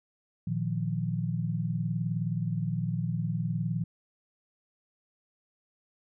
sine chord, Bb suspended fourth, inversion none, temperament just, 116.54 / 155.39 / 174.81 Hz, Bb2 / Eb3 / F3, 0 / -2 / +2 cents, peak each -32 / -32 / -32 dBFS, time 0.47-3.84 s, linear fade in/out 5 ms, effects none

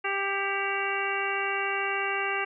harmonic tone with a mistuned harmonic, 394.6 Hz, G4, 11 cents sharp, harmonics 1 / 2 / 3 / 4 / 5 / 6 / 7, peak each -34 / -34 / -34 / -34 / -34 / -34 / -34 dBFS, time 0.04-2.45 s, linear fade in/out 10 ms, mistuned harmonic 6, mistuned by -58 cents, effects none

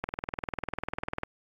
click train, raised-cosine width 0.5 ms, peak -15 dBFS, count 25, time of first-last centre 0.04-1.234 s, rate 20.1 Hz, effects AAC 64 kbps

